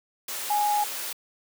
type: tone in noise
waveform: sine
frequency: 830.6 Hz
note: G#5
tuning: in tune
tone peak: -21 dBFS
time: 0.5-0.84 s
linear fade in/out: 5 ms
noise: white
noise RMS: -33 dBFS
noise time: 0.28-1.13 s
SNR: +9 dB
effects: high-pass 400 Hz 12 dB/octave